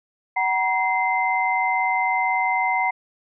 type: tone cluster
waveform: sine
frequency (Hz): 753 / 951 / 2075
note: F#5 / A#5 / C7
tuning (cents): +30 / +34 / -15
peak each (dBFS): -23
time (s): 0.36-2.91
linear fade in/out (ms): 10
effects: none